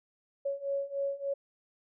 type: beating tone pair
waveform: sine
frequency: 554.4 / 557.8 Hz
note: C#5 / C#5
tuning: 0 / +11 cents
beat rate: 3.4 Hz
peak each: -35 / -33 dBFS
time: 0.45-1.34 s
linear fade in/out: 10 ms
effects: none